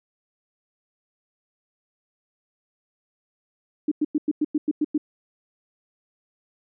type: tone bursts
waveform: sine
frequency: 301.6 Hz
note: D4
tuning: 46 cents sharp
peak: -18 dBFS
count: 9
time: 3.88-4.979 s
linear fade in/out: 5 ms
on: 35 ms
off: 98 ms
effects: none